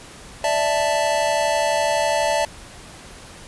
square chord, D suspended second, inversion none, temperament equal, 587.3 / 659.3 / 880 Hz, D5 / E5 / A5, 0 / 0 / 0 cents, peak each -23 dBFS, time 0.44-2.45 s, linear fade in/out 2 ms, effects pink hiss -41 dBFS RMS until 3.47 s + resampled to 24000 Hz

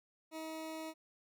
20% pulse tone, 318.2 Hz, D#4, 39 cents sharp, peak -37 dBFS, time 0.31-0.94 s, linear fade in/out 50 ms, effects none

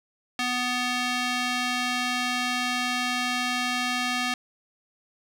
square tone with band-pass filter, 248.2 Hz, B3, 9 cents sharp, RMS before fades -27 dBFS, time 0.39-4.34 s, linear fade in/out 2 ms, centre 2900 Hz, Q 0.78, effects none

